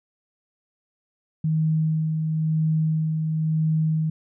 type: tone with tremolo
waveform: sine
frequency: 157.7 Hz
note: D#3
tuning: 24 cents sharp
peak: -18 dBFS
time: 1.44-4.1 s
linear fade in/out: 5 ms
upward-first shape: sine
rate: 0.98 Hz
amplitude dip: 35%
effects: none